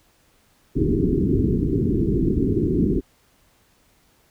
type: low-pass noise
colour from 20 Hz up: white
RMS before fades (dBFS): -20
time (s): 0.75-3.01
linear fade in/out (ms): 20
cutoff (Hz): 410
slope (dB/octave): 96
effects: pink hiss -60 dBFS RMS until 4.3 s